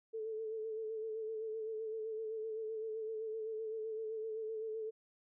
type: tone with vibrato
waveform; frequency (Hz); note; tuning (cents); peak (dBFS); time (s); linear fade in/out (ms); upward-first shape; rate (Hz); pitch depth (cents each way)
sine; 440; A4; 0; -38; 0.13-4.91; 20; sine; 7.8; 36
effects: none